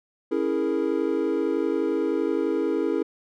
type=chord; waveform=triangle; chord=A# half-diminished seventh; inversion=first; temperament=equal; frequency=277.2 / 329.6 / 415.3 / 466.2 Hz; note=C#4 / E4 / G#4 / A#4; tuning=0 / 0 / 0 / 0 cents; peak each=-27 / -24 / -25 / -27 dBFS; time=0.31-3.03 s; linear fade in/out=10 ms; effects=none